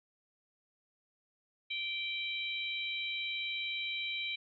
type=harmonic tone; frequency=781 Hz; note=G5; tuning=7 cents flat; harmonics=3 / 4 / 5; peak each=-37 / -41 / -40 dBFS; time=1.7-4.36 s; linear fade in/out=10 ms; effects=none